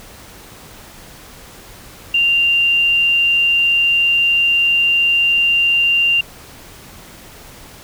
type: tone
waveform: sine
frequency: 2783 Hz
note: F7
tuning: 7 cents flat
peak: -11 dBFS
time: 2.14-6.21 s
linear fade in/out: 5 ms
effects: pink hiss -39 dBFS RMS until 7.83 s